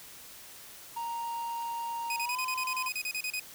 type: tone with pitch glide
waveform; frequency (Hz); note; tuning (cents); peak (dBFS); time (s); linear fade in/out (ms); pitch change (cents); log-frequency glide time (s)
triangle; 932.3 to 1022.6; A#5 to C6; 0 to -40; -31; 0.96-2.89; 10; +160; 2.22-2.39
type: tone bursts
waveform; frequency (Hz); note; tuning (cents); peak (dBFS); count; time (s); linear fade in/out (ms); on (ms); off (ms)
sawtooth; 2500; D#7; +8; -28; 14; 2.1-3.397; 2; 62; 33
effects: white hiss -49 dBFS RMS until 3.54 s